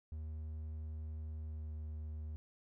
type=tone with pitch glide; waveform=triangle; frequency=77.78 to 77.02 Hz; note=D#2 to D#2; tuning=0 to -17 cents; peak=-39 dBFS; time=0.12-2.36 s; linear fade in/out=0 ms; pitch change=-17 cents; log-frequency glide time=1.44-1.7 s; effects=none